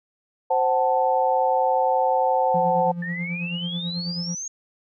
sine chord, F# diminished, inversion second, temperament equal with one note detuned, 523.3 / 748.6 / 880 Hz, C5 / F#5 / A5, 0 / +20 / 0 cents, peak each -22 dBFS, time 0.5-2.92 s, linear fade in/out 10 ms
triangle tone with tremolo, 173.3 Hz, F3, 13 cents flat, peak -23 dBFS, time 2.54-4.35 s, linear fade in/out 5 ms, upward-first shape sine, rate 9.2 Hz, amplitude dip 60%
sine exponential sweep, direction up, 1760 to 6645 Hz, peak -29 dBFS, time 3.02-4.48 s, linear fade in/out 5 ms
effects none

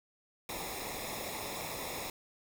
pink noise with comb filter, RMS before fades -40 dBFS, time 0.49-2.1 s, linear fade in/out 2 ms, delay 0.66 ms, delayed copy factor -0.75, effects none

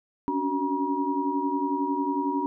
sine tone cluster, 275.5 / 286.5 / 375 / 956 Hz, C#4 / D4 / F#4 / A#5, -11 / -43 / +23 / +43 cents, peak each -31 / -28 / -33 / -28 dBFS, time 0.28-2.46 s, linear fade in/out 0 ms, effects none

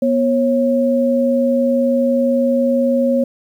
sine tone pair together, 243 / 545 Hz, B3 / C#5, -28 / -29 cents, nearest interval octave + major second, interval 1399 cents, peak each -15 dBFS, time 0.02-3.24 s, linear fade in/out 5 ms, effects 8-bit

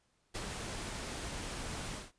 pink noise with ADSR envelope, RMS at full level -38 dBFS, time 0.34-2.12 s, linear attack 15 ms, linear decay 40 ms, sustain -3 dB, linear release 190 ms, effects pink hiss -75 dBFS RMS until 2.18 s + resampled to 22050 Hz

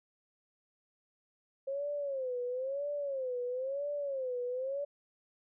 sine tone with vibrato, 534 Hz, C5, 35 cents sharp, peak -33 dBFS, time 1.67-4.85 s, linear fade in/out 10 ms, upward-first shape sine, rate 1 Hz, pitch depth 150 cents each way, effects none

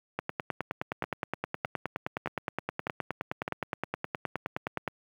two click trains, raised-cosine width 0.5 ms, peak -16 / -15 dBFS, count 5 / 46, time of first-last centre 1.04-3.479 / 0.19-4.878 s, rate 1.64 / 9.6 Hz, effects high-pass 100 Hz 12 dB/octave + 9-bit

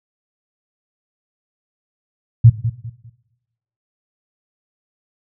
sine tone with echo, 116.1 Hz, A#2, 7 cents flat, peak -3 dBFS, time 2.44-2.5 s, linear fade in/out 10 ms, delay 200 ms, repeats 3, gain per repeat -11 dB, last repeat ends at 3.1 s, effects noise-tail reverb RT60 1.0 s tail -17 dB re dry

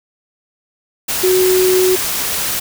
sine tone in noise, 370 Hz, F#4, in tune, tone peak -10 dBFS, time 1.23-1.96 s, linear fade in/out 10 ms, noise white, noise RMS -19 dBFS, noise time 1.08-2.6 s, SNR +6 dB, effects none

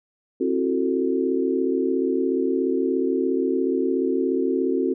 sine chord, F# half-diminished seventh, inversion second, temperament just, 266.4 / 333 / 370 / 444 Hz, C4 / E4 / F#4 / A4, +31 / +18 / 0 / +16 cents, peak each -24 / -28 / -23 / -27 dBFS, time 0.4-4.94 s, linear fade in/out 10 ms, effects none

